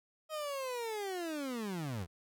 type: linear sweep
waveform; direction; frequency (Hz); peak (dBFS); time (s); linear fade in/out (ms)
30% pulse; down; 633 to 79.4; -34; 0.29-2.07; 50
effects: none